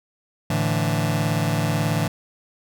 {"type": "chord", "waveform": "sawtooth", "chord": "A suspended fourth", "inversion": "none", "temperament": "just", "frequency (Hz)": [110, 146.67, 165], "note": ["A2", "D3", "E3"], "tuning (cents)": [0, -2, 2], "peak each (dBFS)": -20, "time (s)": [0.5, 2.08], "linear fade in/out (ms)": 5, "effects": []}